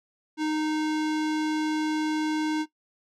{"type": "tone", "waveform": "square", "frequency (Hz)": 309, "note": "D#4", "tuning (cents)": -12, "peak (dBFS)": -25, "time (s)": [0.37, 2.66], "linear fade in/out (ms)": 50, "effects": ["noise-tail reverb RT60 0.1 s tail -17 dB re dry", "low-pass 6000 Hz 12 dB/octave"]}